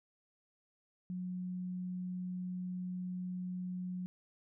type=tone; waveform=sine; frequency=181.7 Hz; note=F#3; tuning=31 cents flat; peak=-37 dBFS; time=1.1-4.06 s; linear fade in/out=0 ms; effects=none